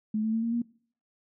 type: tone with pitch steps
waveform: sine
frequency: 215.1 / 220.3 / 225.5 / 230.9 / 236.5 Hz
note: A3 / A3 / A3 / A#3 / A#3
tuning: -39 / +2 / +43 / -16 / +25 cents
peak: -25 dBFS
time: 0.14-0.62 s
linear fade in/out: 5 ms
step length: 96 ms
effects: noise-tail reverb RT60 0.5 s tail -21 dB re dry